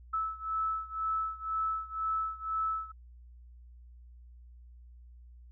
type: beating tone pair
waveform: sine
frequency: 1306 / 1308 Hz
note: E6 / E6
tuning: -17 / -14 cents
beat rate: 2 Hz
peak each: -33 / -35 dBFS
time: 0.13-2.92 s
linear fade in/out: 10 ms
effects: added 60 Hz sine -50 dBFS peak until 5.51 s